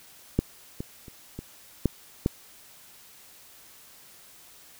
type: clicks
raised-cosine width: 3 ms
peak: -8 / -19 / -30 / -22 / -8 / -9 dBFS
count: 6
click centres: 0.39 / 0.805 / 1.082 / 1.39 / 1.857 / 2.261 s
effects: white hiss -52 dBFS RMS until 4.79 s